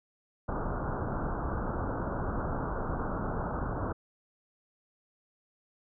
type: low-pass noise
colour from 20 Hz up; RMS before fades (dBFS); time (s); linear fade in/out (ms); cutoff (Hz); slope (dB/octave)
pink; -33; 0.48-3.93; 10; 1500; 96
effects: none